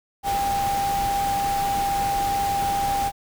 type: tone in noise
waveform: sine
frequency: 797 Hz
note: G5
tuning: 28 cents sharp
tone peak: -21 dBFS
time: 0.23-3.12 s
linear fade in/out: 50 ms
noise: pink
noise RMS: -31 dBFS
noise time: 0.23-3.12 s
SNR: +7 dB
effects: none